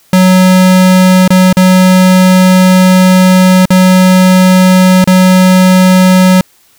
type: tone with dropouts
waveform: square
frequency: 185 Hz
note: F#3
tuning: in tune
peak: -3 dBFS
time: 0.13-6.41 s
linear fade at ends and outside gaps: 2 ms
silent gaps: 1.278-1.304 / 1.528-1.569 / 3.655-3.704 / 5.042-5.074 s
effects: white hiss -47 dBFS RMS until 6.78 s